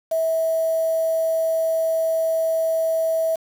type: tone with quantisation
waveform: sine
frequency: 650 Hz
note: E5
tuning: 24 cents flat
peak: -18 dBFS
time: 0.11-3.36 s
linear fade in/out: 10 ms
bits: 6
effects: none